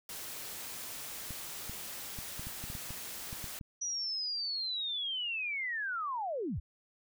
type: noise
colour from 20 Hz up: white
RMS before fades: -43 dBFS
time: 0.09-3.59 s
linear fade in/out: 2 ms
type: clicks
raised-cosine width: 5 ms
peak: -31 dBFS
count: 12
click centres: 1.307 / 1.696 / 2.188 / 2.395 / 2.47 / 2.64 / 2.701 / 2.752 / 2.906 / 3.329 / 3.442 / 3.612 s
type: linear sweep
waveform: sine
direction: down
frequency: 5890 to 43.65 Hz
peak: -33 dBFS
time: 3.81-6.6 s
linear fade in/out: 10 ms
effects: none